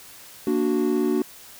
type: chord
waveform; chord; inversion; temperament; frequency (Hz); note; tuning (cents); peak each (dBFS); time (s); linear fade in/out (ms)
triangle; Bb augmented; none; equal; 233.1 / 293.7 / 370; Bb3 / D4 / F#4; 0 / 0 / 0; -23 / -22 / -21; 0.47-1.22; 2
effects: white hiss -45 dBFS RMS until 1.59 s